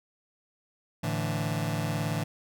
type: chord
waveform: sawtooth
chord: A suspended fourth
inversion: none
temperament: just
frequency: 110 / 146.67 / 165 Hz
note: A2 / D3 / E3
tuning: 0 / -2 / +2 cents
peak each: -28 dBFS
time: 1.03-2.24 s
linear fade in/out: 10 ms
effects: none